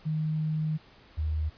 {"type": "tone pair in turn", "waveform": "sine", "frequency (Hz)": [155.56, 77.49], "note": ["D#3", "D#2"], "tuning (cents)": [0, -7], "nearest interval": "octave", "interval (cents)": 1207, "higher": "first", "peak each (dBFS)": -26, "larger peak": "neither", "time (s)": [[0.05, 0.78], [1.17, 1.5]], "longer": "first", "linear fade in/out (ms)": 20, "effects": ["pink hiss -56 dBFS RMS until 1.57 s", "resampled to 11025 Hz"]}